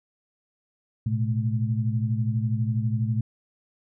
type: tone cluster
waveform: sine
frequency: 112.3 / 124.5 / 215.3 Hz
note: A2 / B2 / A3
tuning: +36 / +14 / -37 cents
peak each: -24 / -28 / -30 dBFS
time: 1.06-3.21 s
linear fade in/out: 5 ms
effects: none